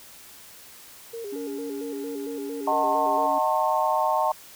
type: tone with vibrato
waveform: sine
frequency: 432.2 Hz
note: A4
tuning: 31 cents flat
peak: -32 dBFS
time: 1.13-3.27 s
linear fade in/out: 10 ms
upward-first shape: square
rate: 4.4 Hz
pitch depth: 110 cents each way
type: tone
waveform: triangle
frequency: 282.8 Hz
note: C#4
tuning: 35 cents sharp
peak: -31 dBFS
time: 1.32-3.39 s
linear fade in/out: 10 ms
type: chord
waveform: sine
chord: D# diminished seventh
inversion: none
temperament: just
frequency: 622.3 / 746.7 / 896 / 1075.3 Hz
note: D#5 / F#5 / A5 / C6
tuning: 0 / +16 / +31 / +47 cents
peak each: -26 / -27 / -24 / -27 dBFS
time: 2.67-4.32 s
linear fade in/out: 5 ms
effects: white hiss -47 dBFS RMS until 4.55 s